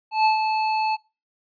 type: tone with ADSR envelope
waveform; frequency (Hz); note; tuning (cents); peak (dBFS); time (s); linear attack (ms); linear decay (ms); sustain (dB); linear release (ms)
square; 871; A5; -18; -15; 0.11-0.97; 140; 120; -6; 28
effects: noise-tail reverb RT60 0.3 s tail -23 dB re dry + resampled to 11025 Hz